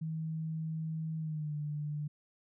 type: tone with pitch glide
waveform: sine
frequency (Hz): 159.5 to 148.82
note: D#3 to D3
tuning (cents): +43 to +23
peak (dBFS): -34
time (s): 0.01-2.08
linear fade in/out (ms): 10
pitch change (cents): -120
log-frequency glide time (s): 1.18-1.54
effects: none